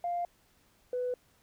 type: tone pair in turn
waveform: sine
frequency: 698.5 / 497.1 Hz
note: F5 / B4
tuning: 0 / +11 cents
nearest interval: tritone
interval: 589 cents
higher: first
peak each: -29 / -29 dBFS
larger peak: neither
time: 0.04-0.25 / 0.93-1.14 s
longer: neither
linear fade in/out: 2 ms
effects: tanh soft clip ceiling -25 dBFS + pink hiss -67 dBFS RMS until 1.42 s